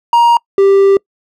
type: tone pair in turn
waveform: triangle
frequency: 942 / 393.2 Hz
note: A#5 / G4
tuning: +18 / +5 cents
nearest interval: octave + minor third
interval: 1513 cents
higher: first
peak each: -3 dBFS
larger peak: neither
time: 0.13-0.37 / 0.58-0.97 s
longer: second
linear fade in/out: 2 ms
effects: noise-tail reverb RT60 0.1 s tail -26 dB re dry